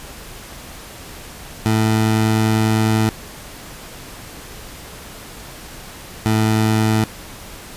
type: tone pair in turn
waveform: 20% pulse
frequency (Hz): 110 / 109.59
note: A2 / A2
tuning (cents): 0 / -6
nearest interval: unison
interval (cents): 6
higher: first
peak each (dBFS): -9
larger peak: neither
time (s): 1.66-3.09 / 6.26-7.04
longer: first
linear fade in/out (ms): 0
effects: pink hiss -36 dBFS RMS until 7.76 s + resampled to 32000 Hz